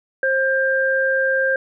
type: tone pair together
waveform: sine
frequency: 531 / 1591.2 Hz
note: C5 / G6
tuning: +25 / +25 cents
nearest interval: octave + perfect fifth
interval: 1900 cents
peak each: -19 / -18 dBFS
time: 0.23-1.56 s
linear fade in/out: 2 ms
effects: none